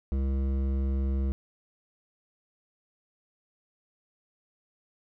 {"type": "tone with hard clipping", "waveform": "sine", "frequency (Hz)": 67.2, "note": "C2", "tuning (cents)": 47, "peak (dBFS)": -27, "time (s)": [0.12, 1.32], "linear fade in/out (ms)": 0, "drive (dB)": 12, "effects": []}